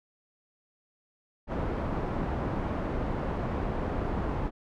pink low-pass noise, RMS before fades -31 dBFS, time 1.47-4.51 s, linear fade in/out 50 ms, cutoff 1000 Hz, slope 12 dB/octave, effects none

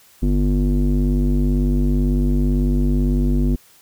square tone with low-pass filter, 49 Hz, G1, in tune, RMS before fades -17 dBFS, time 0.22-3.56 s, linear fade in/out 10 ms, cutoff 280 Hz, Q 3.9, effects white hiss -51 dBFS RMS until 3.81 s

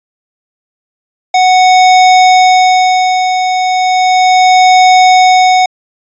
square tone with tremolo, 740 Hz, F#5, in tune, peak -3 dBFS, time 1.34-5.66 s, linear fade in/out 5 ms, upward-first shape sine, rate 0.35 Hz, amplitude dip 55%, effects resampled to 16000 Hz

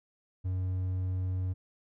triangle tone, 92.5 Hz, F#2, in tune, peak -27 dBFS, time 0.44-1.54 s, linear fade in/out 20 ms, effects none

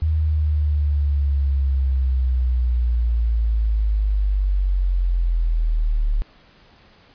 sine linear sweep, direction down, 79 to 36.19 Hz, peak -16 dBFS, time 0.02-6.22 s, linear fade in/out 0 ms, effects pink hiss -52 dBFS RMS until 7.14 s + resampled to 11025 Hz

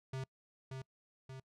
square tone with echo, 132.1 Hz, C3, 17 cents sharp, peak -39 dBFS, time 0.13-0.24 s, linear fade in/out 5 ms, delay 580 ms, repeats 2, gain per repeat -4 dB, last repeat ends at 1.4 s, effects noise-tail reverb RT60 0.1 s tail -26 dB re dry + low-pass 7000 Hz 12 dB/octave

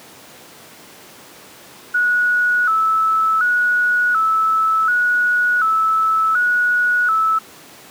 sine tone with vibrato, 1382 Hz, F6, 19 cents flat, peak -13 dBFS, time 1.94-7.39 s, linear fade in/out 10 ms, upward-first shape square, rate 0.68 Hz, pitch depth 96 cents each way, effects pink hiss -41 dBFS RMS until 7.9 s + high-pass 200 Hz 12 dB/octave

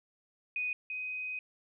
sine tone pair in turn, 2489 / 2509 Hz, D#7 / D#7, 0 / +14 cents, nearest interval unison, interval 14 cents, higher second, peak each -31 / -35 dBFS, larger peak first, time 0.56-0.73 / 0.9-1.39 s, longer second, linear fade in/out 2 ms, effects none

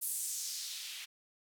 blue noise with band-pass filter sweep, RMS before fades -40 dBFS, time 0.01-1.06 s, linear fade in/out 20 ms, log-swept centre 11000 to 2500 Hz, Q 1.8, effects none

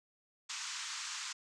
white band-pass noise, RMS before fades -42 dBFS, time 0.49-1.33 s, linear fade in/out 10 ms, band 950 to 7600 Hz, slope 48 dB/octave, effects none

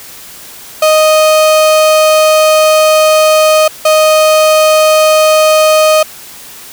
35% pulse tone bursts at uneven times, 622.3 Hz, D#5, in tune, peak -3 dBFS, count 2, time 0.82-3.68 / 3.85-6.03 s, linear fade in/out 5 ms, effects white hiss -31 dBFS RMS until 6.72 s

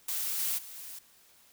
blue noise with level steps, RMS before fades -33 / -31 / -46 / -44 dBFS, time 0.08-0.99 s, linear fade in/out 5 ms, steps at 0.38 / 0.57 / 0.74 s, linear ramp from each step 20 ms, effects white hiss -61 dBFS RMS until 1.52 s

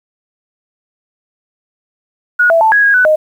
sine tone with pitch steps, 1452 / 663 / 881 / 1661 / 1639 / 1494 / 619 Hz, F#6 / E5 / A5 / G#6 / G#6 / F#6 / D#5, -33 / +10 / +2 / 0 / -23 / +16 / -9 cents, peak -6 dBFS, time 2.39-3.16 s, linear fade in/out 10 ms, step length 110 ms, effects 7-bit

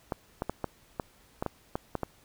clicks, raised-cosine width 1 ms, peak -16 dBFS, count 10, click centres 0.122 / 0.421 / 0.496 / 0.643 / 0.998 / 1.425 / 1.463 / 1.755 / 1.953 / 2.033 s, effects pink hiss -61 dBFS RMS until 2.24 s

